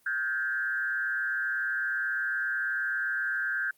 sine tone with frequency modulation, 1568 Hz, G6, in tune, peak -27 dBFS, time 0.06-3.71 s, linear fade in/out 5 ms, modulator 125 Hz, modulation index 0.96, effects white hiss -65 dBFS RMS until 3.77 s + Opus 24 kbps

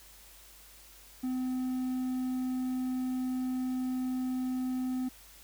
triangle tone, 255.6 Hz, C4, 40 cents flat, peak -28 dBFS, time 1.23-5.09 s, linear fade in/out 10 ms, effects added 50 Hz sine -59 dBFS peak until 5.43 s + white hiss -55 dBFS RMS until 5.43 s

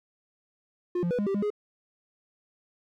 triangle tone with pitch steps, 354.8 / 173.3 / 492 / 205.1 / 391.7 / 203.8 / 416.7 Hz, F4 / F3 / B4 / G#3 / G4 / G#3 / G#4, +27 / -13 / -7 / -21 / -1 / -32 / +6 cents, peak -23 dBFS, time 0.95-1.503 s, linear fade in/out 5 ms, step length 79 ms, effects none

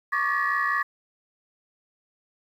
sine tone cluster, 1113 / 1178 / 1715 / 1906 Hz, C#6 / D6 / A6 / A#6, +7 / +5 / -45 / +38 cents, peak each -27 dBFS, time 0.12-0.83 s, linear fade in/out 10 ms, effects tanh soft clip ceiling -14 dBFS + 9-bit

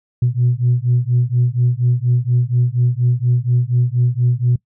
sine beating tone pair, 120.6 / 124.8 Hz, B2 / B2, -41 / +19 cents, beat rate 4.2 Hz, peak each -15 dBFS, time 0.22-4.56 s, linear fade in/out 5 ms, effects noise-tail reverb RT60 0.1 s tail -22 dB re dry + tanh soft clip ceiling -7 dBFS

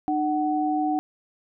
sine tone pair together, 303.1 / 748 Hz, D#4 / F#5, -45 / +19 cents, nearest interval octave + major third, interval 1564 cents, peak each -24 dBFS, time 0.08-0.99 s, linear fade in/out 0 ms, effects none

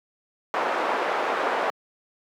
pink band-pass noise, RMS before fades -25 dBFS, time 0.54-1.7 s, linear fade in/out 0 ms, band 500 to 1400 Hz, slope 12 dB/octave, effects high-pass 300 Hz 12 dB/octave

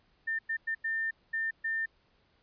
sine tone bursts at uneven times, 1800 Hz, A6, 39 cents sharp, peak -29 dBFS, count 6, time 0.27-0.39 / 0.49-0.57 / 0.67-0.75 / 0.84-1.11 / 1.33-1.51 / 1.64-1.86 s, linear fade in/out 10 ms, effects pink hiss -69 dBFS RMS until 2.42 s + resampled to 11025 Hz

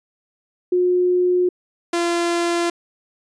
sine / sawtooth tone pair in turn, 360 / 343 Hz, F#4 / F4, -47 / -31 cents, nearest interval minor second, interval 84 cents, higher first, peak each -14 dBFS, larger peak neither, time 0.72-1.49 / 1.93-2.7 s, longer neither, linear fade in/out 5 ms, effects resampled to 22050 Hz

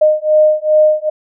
sine beating tone pair, 613 / 615.5 Hz, D#5 / D#5, -26 / -19 cents, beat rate 2.5 Hz, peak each -11 dBFS, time 0.01-1.1 s, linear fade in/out 10 ms, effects none

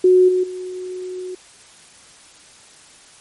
sine tone with level steps, 367.2 Hz, F#4, 13 cents flat, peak -8 / -14 / -26 dBFS, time 0.04-1.35 s, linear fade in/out 5 ms, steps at 0.28 / 0.43 s, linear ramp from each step 10 ms, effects white hiss -46 dBFS RMS until 3.2 s + MP3 48 kbps

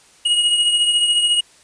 square beating tone pair, 2886 / 2900 Hz, F#7 / F#7, -44 / -35 cents, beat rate 14 Hz, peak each -15 / -24 dBFS, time 0.25-1.41 s, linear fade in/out 10 ms, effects white hiss -50 dBFS RMS until 1.63 s + resampled to 22050 Hz

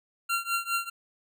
25% pulse tone with tremolo, 1376 Hz, F6, 26 cents flat, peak -20 dBFS, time 0.29-0.9 s, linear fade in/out 10 ms, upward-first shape triangle, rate 4.9 Hz, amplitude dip 95%, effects none

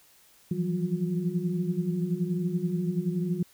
sine tone cluster, 165.3 / 174.6 / 186.3 / 358.8 Hz, E3 / F3 / F#3 / F4, +5 / 0 / +12 / +47 cents, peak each -31 / -30 / -31 / -35 dBFS, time 0.51-3.43 s, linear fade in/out 5 ms, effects white hiss -59 dBFS RMS until 3.53 s

